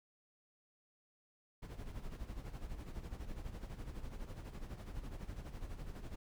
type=noise with tremolo; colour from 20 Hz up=brown; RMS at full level=-43 dBFS; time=1.62-6.16 s; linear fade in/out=10 ms; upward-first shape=sine; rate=12 Hz; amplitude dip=65%; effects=none